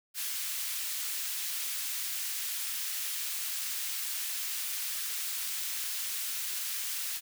white high-pass noise, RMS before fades -35 dBFS, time 0.14-7.21 s, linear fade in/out 50 ms, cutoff 1800 Hz, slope 12 dB/octave, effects none

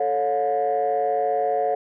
sine chord, A augmented, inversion none, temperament equal with one note detuned, 440 / 554.4 / 716.8 Hz, A4 / C#5 / E#5, 0 / 0 / +45 cents, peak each -24 / -24 / -21 dBFS, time 0-1.75 s, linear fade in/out 5 ms, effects tanh soft clip ceiling -14 dBFS

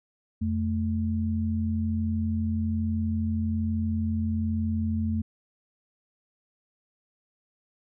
sine tone pair together, 87.31 / 219.7 Hz, F2 / A3, 0 / -2 cents, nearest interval octave + major third, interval 1598 cents, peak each -27 dBFS, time 0.41-5.22 s, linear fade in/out 10 ms, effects none

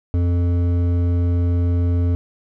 triangle tone with hard clipping, 87.31 Hz, F2, in tune, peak -17 dBFS, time 0.14-2.15 s, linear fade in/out 0 ms, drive 14 dB, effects none

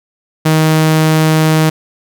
sawtooth tone, 157.4 Hz, D#3, 20 cents sharp, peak -4 dBFS, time 0.45-1.7 s, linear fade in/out 10 ms, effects none

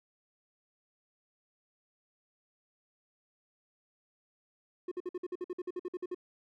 triangle tone bursts, 360.3 Hz, F#4, 46 cents flat, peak -32 dBFS, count 15, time 4.88-6.147 s, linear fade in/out 5 ms, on 35 ms, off 53 ms, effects none

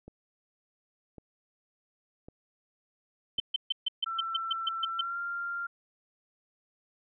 click train, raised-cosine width 2 ms, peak -33 dBFS, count 4, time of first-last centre 0.08-3.388 s, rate 0.907 Hz
sine tone bursts, 3086 Hz, G7, 28 cents flat, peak -25 dBFS, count 11, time 3.38-5.011 s, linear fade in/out 5 ms, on 21 ms, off 140 ms
sine tone with pitch glide, 1341 to 1391.5 Hz, E6 to F6, +29 to -7 cents, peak -32 dBFS, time 4.06-5.67 s, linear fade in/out 10 ms, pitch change +64 cents, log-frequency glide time 4.89-5.19 s
effects none

